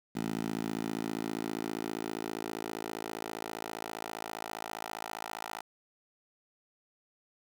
10% pulse tone with high-pass filter sweep, 55 Hz, A1, in tune, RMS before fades -38 dBFS, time 0.15-5.62 s, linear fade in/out 10 ms, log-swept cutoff 210 to 830 Hz, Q 1.7, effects 9-bit

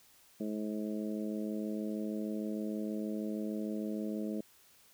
harmonic tone, 106.4 Hz, G#2, 42 cents sharp, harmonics 2 / 3 / 4 / 5 / 6, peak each -36 / -40 / -44 / -46 / -48 dBFS, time 0.4-4.41 s, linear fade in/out 5 ms, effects white hiss -63 dBFS RMS until 4.93 s

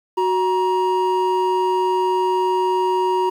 triangle tone pair together, 370 / 946.7 Hz, F#4 / A#5, 0 / +26 cents, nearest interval octave + major third, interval 1626 cents, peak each -17 dBFS, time 0.17-3.3 s, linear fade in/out 10 ms, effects 8-bit

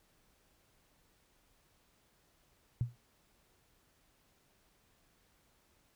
sine tone with exponential decay, 120 Hz, B2, 49 cents flat, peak -26 dBFS, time 2.81-2.96 s, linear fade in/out 0 ms, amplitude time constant 32 ms, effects pink hiss -71 dBFS RMS until 5.95 s

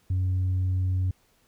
sine tone, 92.5 Hz, F#2, in tune, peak -20 dBFS, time 0.1-1.11 s, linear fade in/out 5 ms, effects tanh soft clip ceiling -21 dBFS + pink hiss -65 dBFS RMS until 1.47 s

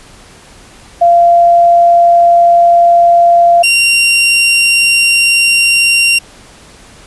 sine / sawtooth tone pair in turn, 689 / 2762 Hz, F5 / F7, -24 / -20 cents, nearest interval 2 octaves, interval 2404 cents, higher second, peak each -3 dBFS, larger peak neither, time 1.01-3.63 / 3.63-6.19 s, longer first, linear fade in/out 10 ms, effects pink hiss -38 dBFS RMS until 7.06 s + resampled to 24000 Hz

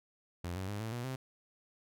sawtooth tone with pitch steps, 87.31 / 94.66 / 102.64 / 111.28 / 120.65 / 130.82 Hz, F2 / F#2 / G#2 / A2 / B2 / C3, 0 / +40 / -20 / +20 / -40 / 0 cents, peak -33 dBFS, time 0.44-1.16 s, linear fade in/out 5 ms, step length 120 ms, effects none

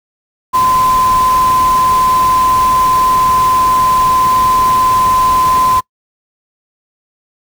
sine tone in noise, 1025 Hz, C6, 36 cents flat, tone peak -8 dBFS, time 0.53-5.81 s, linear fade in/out 20 ms, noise pink, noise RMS -23 dBFS, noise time 0.53-5.81 s, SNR +12 dB, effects noise-tail reverb RT60 0.1 s tail -24 dB re dry

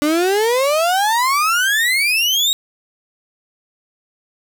35% pulse exponential sweep, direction up, 289.3 to 3830 Hz, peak -12 dBFS, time 0.02-2.53 s, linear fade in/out 0 ms, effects none

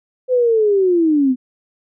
sine linear sweep, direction down, 515 to 246.9 Hz, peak -11 dBFS, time 0.28-1.36 s, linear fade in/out 50 ms, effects none

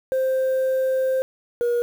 sine tone pair in turn, 523.3 / 478.2 Hz, C5 / A#4, 0 / +44 cents, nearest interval major second, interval 156 cents, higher first, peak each -16 dBFS, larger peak neither, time 0.12-1.22 / 1.61-1.82 s, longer first, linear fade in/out 0 ms, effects tanh soft clip ceiling -17 dBFS + 7-bit

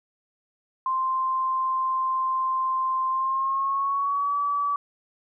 sine tone with pitch glide, 1046 to 1147.3 Hz, C6 to D6, -1 to -41 cents, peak -22 dBFS, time 0.86-4.76 s, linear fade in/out 2 ms, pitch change +160 cents, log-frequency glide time 3.1-4.37 s, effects none

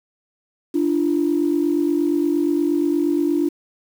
sine tone pair together, 293.7 / 342.2 Hz, D4 / F4, 0 / -35 cents, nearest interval minor third, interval 265 cents, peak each -18 / -19 dBFS, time 0.74-3.49 s, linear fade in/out 10 ms, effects tanh soft clip ceiling -9 dBFS + 7-bit

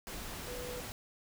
sine tone in noise, 493.9 Hz, B4, in tune, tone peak -42 dBFS, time 0.48-0.8 s, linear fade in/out 0 ms, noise pink, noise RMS -43 dBFS, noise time 0.07-0.92 s, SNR -2 dB, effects none

